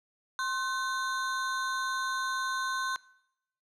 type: ring-modulated tone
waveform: square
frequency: 1288 Hz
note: E6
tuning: 41 cents flat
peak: -27 dBFS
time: 0.39-2.96 s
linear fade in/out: 0 ms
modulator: 231 Hz
effects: noise-tail reverb RT60 0.8 s tail -21 dB re dry + low-pass 7000 Hz 12 dB/octave